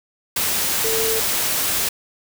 sine tone in noise, 446.8 Hz, A4, 27 cents sharp, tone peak -22 dBFS, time 0.84-1.2 s, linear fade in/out 5 ms, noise white, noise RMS -21 dBFS, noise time 0.36-1.89 s, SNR -4 dB, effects none

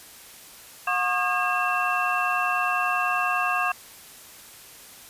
sine tone cluster, 725 / 1088 / 1218 / 1620 / 2692 Hz, F#5 / C#6 / D#6 / G#6 / E7, -35 / -33 / -37 / -43 / +36 cents, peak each -28 dBFS, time 0.87-3.72 s, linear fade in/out 5 ms, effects white hiss -46 dBFS RMS until 5.09 s + resampled to 32000 Hz

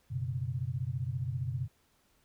sine chord, F# suspended fourth, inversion none, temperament equal, 92.5 / 123.47 / 138.59 Hz, F#2 / B2 / C#3, 0 / 0 / 0 cents, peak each -39 / -34 / -37 dBFS, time 0.1-1.68 s, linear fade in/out 20 ms, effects pink hiss -70 dBFS RMS until 2.24 s

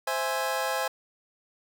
25% pulse chord, C augmented, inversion none, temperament equal, 523.3 / 659.3 / 830.6 Hz, C5 / E5 / G#5, 0 / 0 / 0 cents, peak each -27 / -29 / -27 dBFS, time 0.07-0.88 s, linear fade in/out 5 ms, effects none

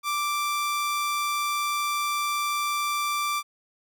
sawtooth tone, 1174.7 Hz, D6, in tune, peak -21 dBFS, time 0.03-3.43 s, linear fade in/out 50 ms, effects none

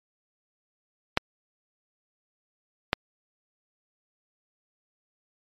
clicks, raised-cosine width 0.3 ms, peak -4 dBFS, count 2, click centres 1.174 / 2.931 s, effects MP3 64 kbps

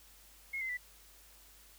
sine tone with pitch steps, 2160 / 2066 / 1976.2 Hz, C#7 / C7 / B6, -45 / -22 / +1 cents, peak -35 dBFS, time 0.53-0.773 s, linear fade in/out 10 ms, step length 81 ms, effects added 50 Hz sine -63 dBFS peak until 1.78 s + white hiss -60 dBFS RMS until 1.78 s

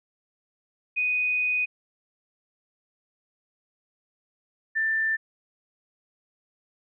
sine tone pair in turn, 2489 / 1777.9 Hz, D#7 / A6, 0 / +18 cents, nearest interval tritone, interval 582 cents, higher first, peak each -22 dBFS, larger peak neither, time 0.96-1.66 / 4.75-5.17 s, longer first, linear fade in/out 20 ms, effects none

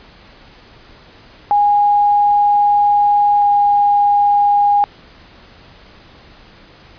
sine tone pair in turn, 822 / 817.7 Hz, G#5 / G#5, -18 / -27 cents, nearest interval unison, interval 9 cents, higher first, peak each -9 dBFS, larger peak neither, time 1.51-3.42 / 3.42-4.84 s, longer first, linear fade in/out 0 ms, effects pink hiss -43 dBFS RMS until 6.98 s + resampled to 11025 Hz

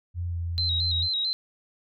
sine tone with pitch glide, 87.31 to 85.22 Hz, F2 to F2, 0 to -42 cents, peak -27 dBFS, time 0.14-1.09 s, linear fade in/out 50 ms, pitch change -42 cents, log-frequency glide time 0.27-0.37 s
sine tone with vibrato, 3951 Hz, B7, in tune, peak -24 dBFS, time 0.58-1.33 s, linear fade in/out 0 ms, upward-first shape square, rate 4.5 Hz, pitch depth 60 cents each way
effects none

